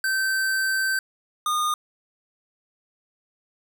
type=tone pair in turn; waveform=square; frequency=1549 / 1222.4 Hz; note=G6 / D#6; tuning=-21 / -31 cents; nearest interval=major third; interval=410 cents; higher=first; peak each=-22 dBFS; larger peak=neither; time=0.04-0.99 / 1.46-1.74 s; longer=first; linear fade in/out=2 ms; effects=none